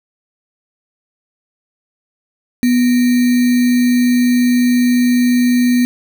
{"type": "tone with sample-and-hold", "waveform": "sine", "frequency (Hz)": 245.6, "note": "B3", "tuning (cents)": -9, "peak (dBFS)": -9, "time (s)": [2.63, 5.85], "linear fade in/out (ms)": 0, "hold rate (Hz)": 2100, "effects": []}